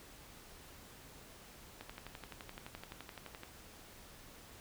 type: click train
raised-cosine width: 0.3 ms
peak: -30 dBFS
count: 20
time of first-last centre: 1.81-3.434 s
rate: 11.7 Hz
effects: pink hiss -56 dBFS RMS until 4.6 s